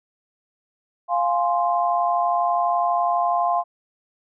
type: chord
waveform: sine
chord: F minor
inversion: none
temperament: equal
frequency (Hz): 698.5 / 830.6 / 1046.5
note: F5 / Ab5 / C6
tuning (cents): 0 / 0 / 0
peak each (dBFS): -20 / -26 / -23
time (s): 1.08-3.64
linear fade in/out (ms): 50
effects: none